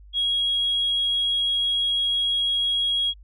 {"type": "tone", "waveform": "sine", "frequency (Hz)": 3302, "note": "G#7", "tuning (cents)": -11, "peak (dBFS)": -19, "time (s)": [0.13, 3.14], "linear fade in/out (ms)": 50, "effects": ["tanh soft clip ceiling -16 dBFS", "added 50 Hz sine -44 dBFS peak until 3.23 s"]}